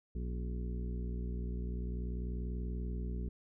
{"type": "harmonic tone with a mistuned harmonic", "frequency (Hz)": 60.4, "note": "B1", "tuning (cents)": -38, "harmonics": [1, 2, 3, 4, 5, 6, 7], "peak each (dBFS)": [-36, -47, -44, -49, -56, -52, -53], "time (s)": [0.15, 3.29], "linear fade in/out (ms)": 5, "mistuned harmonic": 5, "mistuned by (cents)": -100, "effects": []}